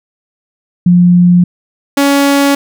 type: tone pair in turn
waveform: sine / sawtooth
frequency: 176.8 / 280.7 Hz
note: F3 / C#4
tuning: +22 / +22 cents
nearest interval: minor sixth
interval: 800 cents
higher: second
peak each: -3 dBFS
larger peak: neither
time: 0.86-1.44 / 1.97-2.55 s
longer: neither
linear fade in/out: 5 ms
effects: none